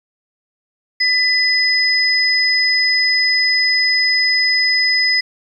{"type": "tone pair together", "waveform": "sine", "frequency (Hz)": [2000, 5040], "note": ["B6", "D#8"], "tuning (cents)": [21, 21], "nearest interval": "octave + major third", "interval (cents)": 1600, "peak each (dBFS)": -15, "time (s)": [1, 5.21], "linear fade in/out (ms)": 10, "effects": ["8-bit"]}